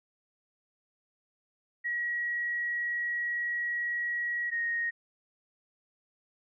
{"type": "tone pair in turn", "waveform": "sine", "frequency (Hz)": [1911, 1867.4], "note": ["A#6", "A#6"], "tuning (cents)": [43, 3], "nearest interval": "unison", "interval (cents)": 40, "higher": "first", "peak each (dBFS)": [-29, -28], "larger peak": "second", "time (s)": [[1.84, 4.51], [4.51, 4.91]], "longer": "first", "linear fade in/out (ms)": 20, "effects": []}